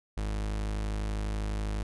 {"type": "tone", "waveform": "40% pulse", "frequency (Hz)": 52.1, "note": "G#1", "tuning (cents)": 6, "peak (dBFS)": -29, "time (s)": [0.17, 1.83], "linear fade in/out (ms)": 5, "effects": ["resampled to 24000 Hz"]}